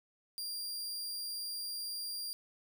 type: tone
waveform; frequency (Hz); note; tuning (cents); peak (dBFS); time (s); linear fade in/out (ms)
sawtooth; 4774; D8; +28; -35; 0.38-2.33; 0
effects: none